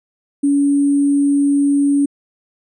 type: tone with sample-and-hold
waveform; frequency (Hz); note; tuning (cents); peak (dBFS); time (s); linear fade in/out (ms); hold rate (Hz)
sine; 283.2; C#4; +37; -11; 0.43-2.06; 10; 8820
effects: resampled to 24000 Hz